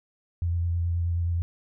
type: tone with vibrato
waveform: sine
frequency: 85.6 Hz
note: F2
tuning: 34 cents flat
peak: -23 dBFS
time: 0.42-1.42 s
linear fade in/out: 0 ms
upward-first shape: square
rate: 9.4 Hz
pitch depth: 17 cents each way
effects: none